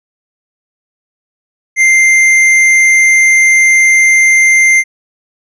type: tone with hard clipping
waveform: sine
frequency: 2093 Hz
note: C7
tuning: in tune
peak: -6 dBFS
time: 1.76-4.84 s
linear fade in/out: 50 ms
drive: 8 dB
effects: none